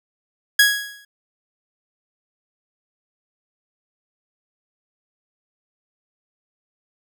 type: tone with exponential decay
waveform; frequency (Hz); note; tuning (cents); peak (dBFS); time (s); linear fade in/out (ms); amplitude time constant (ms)
sawtooth; 1661.2; G#6; 0; -5; 0.59-1.05; 5; 99
effects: none